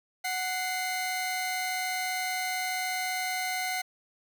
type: tone pair together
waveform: sawtooth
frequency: 740 / 2079 Hz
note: F#5 / C7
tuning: 0 / -12 cents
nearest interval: octave + tritone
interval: 1788 cents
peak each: -28 / -29 dBFS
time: 0.24-3.82 s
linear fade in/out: 10 ms
effects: none